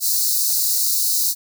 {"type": "high-pass noise", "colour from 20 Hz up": "white", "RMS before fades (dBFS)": -19, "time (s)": [0, 1.35], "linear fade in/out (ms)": 50, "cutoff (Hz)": 4000, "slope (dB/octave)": 96, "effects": []}